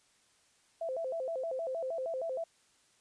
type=tone with vibrato; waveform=sine; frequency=587.3 Hz; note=D5; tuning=in tune; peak=-33 dBFS; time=0.81-2.44 s; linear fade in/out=5 ms; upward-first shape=square; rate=6.4 Hz; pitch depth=210 cents each way; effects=white hiss -68 dBFS RMS until 3 s + resampled to 22050 Hz